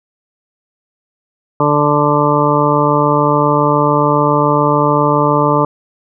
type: harmonic tone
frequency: 147.1 Hz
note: D3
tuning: 3 cents sharp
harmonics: 1 / 2 / 3 / 4 / 6 / 7 / 8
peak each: -17 / -17 / -17 / -17 / -17 / -17 / -17 dBFS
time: 1.6-5.65 s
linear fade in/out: 2 ms
effects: none